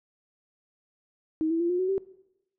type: tone with pitch steps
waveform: sine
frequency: 316.4 / 329.5 / 343 / 357.2 / 371.9 / 387.3 Hz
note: D#4 / E4 / F4 / F4 / F#4 / G4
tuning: +29 / -1 / -31 / +39 / +9 / -21 cents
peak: -23 dBFS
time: 1.41-1.98 s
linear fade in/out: 0 ms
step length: 95 ms
effects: noise-tail reverb RT60 0.9 s tail -20 dB re dry